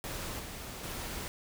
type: noise with level steps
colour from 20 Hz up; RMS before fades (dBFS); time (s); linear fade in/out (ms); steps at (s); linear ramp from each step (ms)
pink; -39 / -43 / -39; 0.04-1.28; 0; 0.39 / 0.83; 10
effects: none